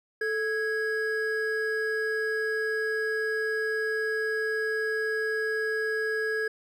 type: tone pair together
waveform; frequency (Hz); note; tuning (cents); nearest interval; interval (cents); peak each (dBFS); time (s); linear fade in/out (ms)
triangle; 438.1 / 1656; A4 / G#6; -7 / -5; octave + major seventh; 2302; -27 / -27; 0.21-6.48; 5
effects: none